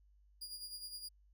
sawtooth tone with tremolo, 4847 Hz, D#8, 46 cents flat, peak -40 dBFS, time 0.41-1.09 s, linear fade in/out 10 ms, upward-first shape sine, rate 9.7 Hz, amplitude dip 60%, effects added 50 Hz sine -64 dBFS peak until 1.33 s

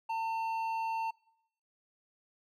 sine tone with hard clipping, 900 Hz, A5, 39 cents sharp, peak -33 dBFS, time 0.09-1.11 s, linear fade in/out 10 ms, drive 6 dB, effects noise-tail reverb RT60 0.8 s tail -24 dB re dry

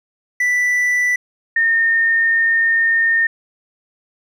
triangle / sine tone pair in turn, 1975.5 / 1826.8 Hz, B6 / A#6, 0 / -36 cents, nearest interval minor second, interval 136 cents, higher first, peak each -12 / -12 dBFS, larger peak neither, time 0.4-1.16 / 1.56-3.27 s, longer second, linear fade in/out 5 ms, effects none

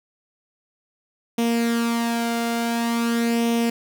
sawtooth tone with flanger, 233.1 Hz, A#3, in tune, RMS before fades -22 dBFS, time 1.38-3.7 s, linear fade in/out 5 ms, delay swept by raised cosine 0.33 to 1.43 ms, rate 0.47 Hz, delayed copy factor +0.55, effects none

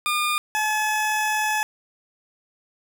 20% pulse tone pair in turn, 1211 / 856.3 Hz, D#6 / A5, -47 / -47 cents, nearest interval tritone, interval 600 cents, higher first, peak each -16 dBFS, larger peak neither, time 0.06-0.38 / 0.55-1.63 s, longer second, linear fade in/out 0 ms, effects none

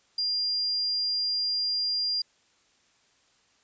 sine tone, 4800 Hz, D8, 37 cents sharp, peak -25 dBFS, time 0.18-2.22 s, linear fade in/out 5 ms, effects white hiss -65 dBFS RMS until 3.63 s + resampled to 16000 Hz

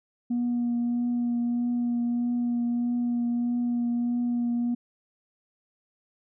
sine tone with vibrato, 240 Hz, B3, 49 cents flat, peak -22 dBFS, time 0.3-4.75 s, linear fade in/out 10 ms, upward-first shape triangle, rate 1.6 Hz, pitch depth 16 cents each way, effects tanh soft clip ceiling -21 dBFS

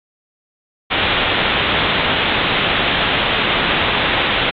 white low-pass noise, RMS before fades -17 dBFS, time 0.9-4.51 s, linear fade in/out 20 ms, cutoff 3700 Hz, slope 96 dB/octave, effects AAC 48 kbps

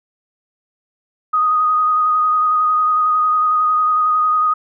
sine tone with vibrato, 1244.5 Hz, D#6, in tune, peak -12 dBFS, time 1.33-4.54 s, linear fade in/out 10 ms, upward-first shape square, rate 11 Hz, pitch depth 15 cents each way, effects none

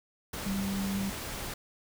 sine tone in noise, 196 Hz, G3, in tune, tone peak -30 dBFS, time 0.46-1.1 s, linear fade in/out 5 ms, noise pink, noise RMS -38 dBFS, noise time 0.33-1.54 s, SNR +5 dB, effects none

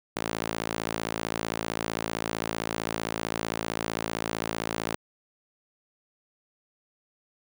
sawtooth tone with high-pass filter, 55.5 Hz, A1, 16 cents sharp, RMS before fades -32 dBFS, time 0.16-4.96 s, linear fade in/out 5 ms, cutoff 260 Hz, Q 0.54, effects none

